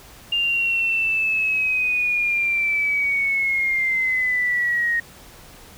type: linear sweep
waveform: sine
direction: down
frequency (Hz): 2808 to 1863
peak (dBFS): -18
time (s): 0.32-5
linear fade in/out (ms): 5
effects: pink hiss -45 dBFS RMS until 5.77 s